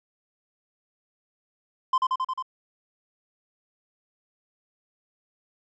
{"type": "tone with echo", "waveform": "triangle", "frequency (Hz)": 1037, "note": "C6", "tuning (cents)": -16, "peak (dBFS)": -16, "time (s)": [1.93, 1.98], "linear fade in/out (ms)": 5, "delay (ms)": 89, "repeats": 5, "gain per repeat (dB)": -2, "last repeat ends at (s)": 2.425, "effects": ["resampled to 16000 Hz"]}